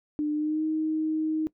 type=tone with pitch glide; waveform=sine; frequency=299.5 to 313.3 Hz; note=D4 to D#4; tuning=+34 to +12 cents; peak=-24 dBFS; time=0.19-1.47 s; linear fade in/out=0 ms; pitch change=+78 cents; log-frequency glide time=0.33-0.64 s; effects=noise-tail reverb RT60 0.1 s tail -20 dB re dry